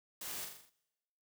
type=noise with echo; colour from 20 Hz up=white; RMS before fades=-44 dBFS; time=0.21-0.45 s; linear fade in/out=5 ms; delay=41 ms; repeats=6; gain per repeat=-4 dB; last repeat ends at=0.696 s; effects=noise-tail reverb RT60 1.0 s tail -23 dB re dry